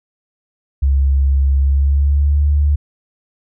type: tone with pitch glide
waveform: sine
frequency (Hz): 68.4 to 72.89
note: C#2 to D2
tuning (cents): -23 to -12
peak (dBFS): -10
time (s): 0.82-2.76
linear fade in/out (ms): 10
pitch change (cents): +111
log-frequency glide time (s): 1.6-2.43
effects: none